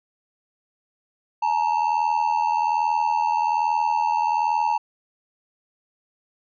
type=ring-modulated tone; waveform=triangle; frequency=895 Hz; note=A5; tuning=29 cents sharp; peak=-14 dBFS; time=1.42-4.78 s; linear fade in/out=10 ms; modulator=40.6 Hz; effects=resampled to 16000 Hz